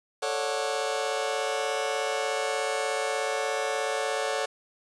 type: chord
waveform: sawtooth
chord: D major seventh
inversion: second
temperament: just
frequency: 440.5 / 550.6 / 587.3 / 734.2 Hz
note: A4 / C#5 / D5 / F#5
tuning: +2 / -12 / 0 / -14 cents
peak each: -28 / -27 / -31 / -29 dBFS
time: 0.22-4.46 s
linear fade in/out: 10 ms
effects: resampled to 22050 Hz + 8-bit